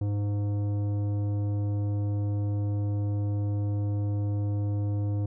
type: tone with tanh clipping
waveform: triangle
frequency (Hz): 102.4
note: G#2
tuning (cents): -24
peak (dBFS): -27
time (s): 0.01-5.26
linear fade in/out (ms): 5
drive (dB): 16
effects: none